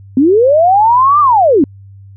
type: linear two-way sweep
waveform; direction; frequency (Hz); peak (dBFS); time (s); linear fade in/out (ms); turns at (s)
sine; up then down; 246.9 to 1212 to 246.9; -5; 0.17-1.64; 2; 1.2
effects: added 98 Hz sine -33 dBFS peak until 2.16 s